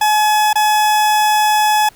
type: tone with dropouts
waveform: 40% pulse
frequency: 850 Hz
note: G#5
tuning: 40 cents sharp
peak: -10 dBFS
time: 0.01-1.89 s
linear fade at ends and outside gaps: 5 ms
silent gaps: 0.531-0.555 s
effects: pink hiss -47 dBFS RMS until 1.95 s